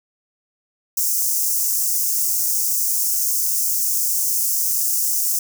white high-pass noise, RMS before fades -20 dBFS, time 0.97-5.39 s, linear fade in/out 5 ms, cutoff 5500 Hz, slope 48 dB/octave, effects none

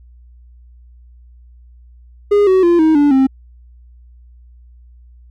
triangle tone with pitch steps, 410 / 376 / 344.8 / 316.2 / 289.9 / 265.9 Hz, G#4 / F#4 / F4 / D#4 / D4 / C4, -22 / +28 / -22 / +28 / -22 / +28 cents, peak -6 dBFS, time 2.31-3.27 s, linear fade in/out 10 ms, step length 160 ms, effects added 60 Hz sine -40 dBFS peak until 5.3 s

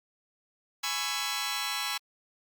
10% pulse chord, C# minor seventh, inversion second, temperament just, 831.5 / 997.9 / 1108.7 / 1330.5 Hz, G#5 / B5 / C#6 / E6, +2 / +18 / 0 / +16 cents, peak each -28 dBFS, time 0.83-1.98 s, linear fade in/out 10 ms, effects Opus 48 kbps

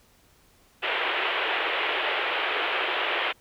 white band-pass noise, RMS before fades -27 dBFS, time 0.82-3.33 s, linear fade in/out 20 ms, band 350 to 3200 Hz, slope 48 dB/octave, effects pink hiss -60 dBFS RMS until 3.4 s

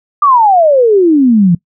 sine exponential sweep, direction down, 1206 to 165.3 Hz, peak -4 dBFS, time 0.22-1.55 s, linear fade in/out 5 ms, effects noise-tail reverb RT60 0.1 s tail -22 dB re dry

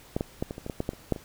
clicks, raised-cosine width 2 ms, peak -13 / -14 / -14 / -20 / -25 / -22 / -18 / -14 / -14 / -29 / -10 / -24 dBFS, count 12, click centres 0.165 / 0.209 / 0.425 / 0.509 / 0.581 / 0.664 / 0.698 / 0.804 / 0.891 / 0.934 / 1.123 / 1.162 s, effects pink hiss -52 dBFS RMS until 1.24 s

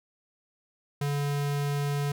square tone, 143.4 Hz, D3, 41 cents flat, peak -27 dBFS, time 1.01-2.12 s, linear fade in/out 5 ms, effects none

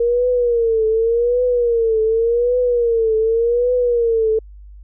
sine tone with vibrato, 467.3 Hz, A#4, 4 cents sharp, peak -13 dBFS, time 0-4.39 s, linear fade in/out 5 ms, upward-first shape triangle, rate 0.87 Hz, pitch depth 120 cents each way, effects added 50 Hz sine -36 dBFS peak until 4.83 s

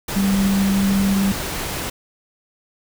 sine tone in noise, 196 Hz, G3, in tune, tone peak -15 dBFS, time 0.16-1.32 s, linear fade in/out 5 ms, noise pink, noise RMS -26 dBFS, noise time 0.08-1.9 s, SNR +8 dB, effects none

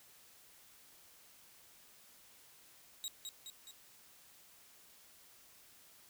25% pulse tone with echo, 3823 Hz, A#7, 43 cents sharp, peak -35 dBFS, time 3.04-3.08 s, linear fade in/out 0 ms, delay 210 ms, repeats 3, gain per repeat -4 dB, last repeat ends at 3.71 s, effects white hiss -62 dBFS RMS until 6.09 s

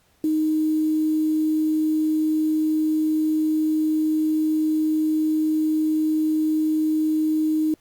sine tone with quantisation, 311.1 Hz, D#4, in tune, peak -18 dBFS, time 0.24-7.74 s, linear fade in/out 2 ms, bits 7, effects pink hiss -62 dBFS RMS until 7.8 s + Opus 48 kbps

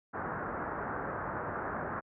white low-pass noise, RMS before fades -37 dBFS, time 0.13-2.01 s, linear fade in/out 20 ms, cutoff 1600 Hz, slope 48 dB/octave, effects high-pass 60 Hz 12 dB/octave

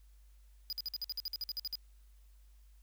square tone bursts, 4930 Hz, D#8, 17 cents flat, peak -36 dBFS, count 14, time 0.7-1.754 s, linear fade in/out 0 ms, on 27 ms, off 52 ms, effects added 50 Hz sine -57 dBFS peak until 2.82 s + white hiss -74 dBFS RMS until 2.82 s

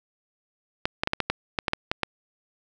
clicks, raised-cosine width 0.3 ms, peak -7 dBFS, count 11, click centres 0.855 / 1.035 / 1.074 / 1.134 / 1.203 / 1.3 / 1.588 / 1.682 / 1.734 / 1.915 / 2.033 s, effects none

